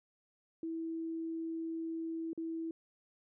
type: tone with dropouts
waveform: sine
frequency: 327 Hz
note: E4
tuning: 14 cents flat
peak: -36 dBFS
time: 0.63-2.71 s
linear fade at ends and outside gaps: 2 ms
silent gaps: 2.332-2.376 s
effects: none